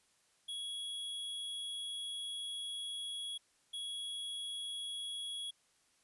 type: tone bursts at uneven times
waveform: square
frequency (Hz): 3338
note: G#7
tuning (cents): +8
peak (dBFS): -40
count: 2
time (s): 0.48-3.38 / 3.73-5.51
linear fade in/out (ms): 10
effects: white hiss -72 dBFS RMS until 6.03 s + resampled to 24000 Hz